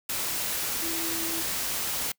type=tone in noise; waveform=sine; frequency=329.6 Hz; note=E4; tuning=in tune; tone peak=-35 dBFS; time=0.82-1.42 s; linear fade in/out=5 ms; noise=white; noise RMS=-30 dBFS; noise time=0.09-2.12 s; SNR=-8 dB; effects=noise-tail reverb RT60 0.1 s tail -24 dB re dry